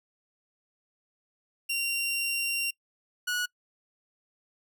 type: tone pair in turn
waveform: sawtooth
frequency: 2762 / 1463.1 Hz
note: F7 / F#6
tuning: -20 / -20 cents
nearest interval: major seventh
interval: 1100 cents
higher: first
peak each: -24 dBFS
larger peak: neither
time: 1.69-2.71 / 3.27-3.46 s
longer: first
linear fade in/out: 10 ms
effects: noise-tail reverb RT60 0.1 s tail -24 dB re dry